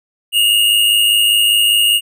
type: tone pair together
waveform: square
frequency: 2760 / 2865 Hz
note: F7 / F7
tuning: -21 / +44 cents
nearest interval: minor second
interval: 65 cents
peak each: -18 / -11 dBFS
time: 0.32-2.01 s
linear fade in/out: 50 ms
effects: none